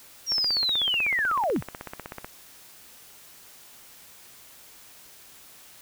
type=linear sweep; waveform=sine; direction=down; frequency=5700 to 43.72 Hz; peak=-22 dBFS; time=0.26-1.62 s; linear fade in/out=50 ms
type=click train; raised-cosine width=0.5 ms; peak=-20 dBFS; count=32; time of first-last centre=0.32-2.245 s; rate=16.1 Hz
effects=white hiss -50 dBFS RMS until 5.81 s